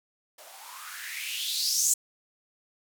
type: noise with band-pass filter sweep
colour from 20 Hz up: violet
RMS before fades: -31 dBFS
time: 0.38-1.94 s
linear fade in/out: 5 ms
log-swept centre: 580 to 7500 Hz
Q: 5.3
effects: none